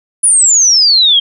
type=exponential sweep; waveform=sine; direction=down; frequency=9990 to 3176 Hz; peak=-5 dBFS; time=0.23-1.2 s; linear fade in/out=10 ms; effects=none